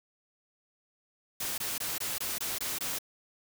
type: noise bursts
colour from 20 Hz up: white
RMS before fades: -34 dBFS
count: 8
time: 1.4-2.987 s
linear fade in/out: 5 ms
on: 180 ms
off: 21 ms
effects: none